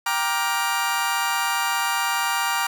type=chord; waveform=30% pulse; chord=G minor seventh; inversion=none; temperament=just; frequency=784 / 940.8 / 1176 / 1411.2 Hz; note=G5 / Bb5 / D6 / F6; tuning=0 / +16 / +2 / +18 cents; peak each=-26 / -23 / -25 / -25 dBFS; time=0.06-2.67 s; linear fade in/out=5 ms; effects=none